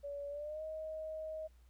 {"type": "tone with pitch glide", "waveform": "sine", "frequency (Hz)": [570, 628.8], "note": ["C#5", "D#5"], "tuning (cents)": [48, 18], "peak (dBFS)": -40, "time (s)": [0.03, 1.48], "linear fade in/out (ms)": 20, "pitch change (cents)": 170, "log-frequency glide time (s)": [0.29, 0.63], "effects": ["added 60 Hz sine -60 dBFS peak until 1.69 s", "pink hiss -75 dBFS RMS until 1.69 s"]}